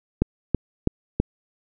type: click train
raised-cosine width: 3 ms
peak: -5 dBFS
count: 4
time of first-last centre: 0.22-1.2 s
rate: 3.06 Hz
effects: none